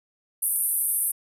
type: band-pass noise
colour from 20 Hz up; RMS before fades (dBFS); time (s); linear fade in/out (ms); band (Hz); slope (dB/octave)
white; -25; 0.42-1.12; 10; 9000 to 13000; 96
effects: none